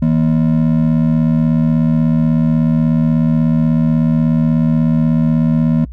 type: ring-modulated tone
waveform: triangle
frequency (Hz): 198.9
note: G3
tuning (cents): +25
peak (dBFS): -5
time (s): 0.02-5.85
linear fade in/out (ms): 5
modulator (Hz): 38.2
effects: noise-tail reverb RT60 0.1 s tail -22 dB re dry + added 60 Hz sine -27 dBFS peak until 5.92 s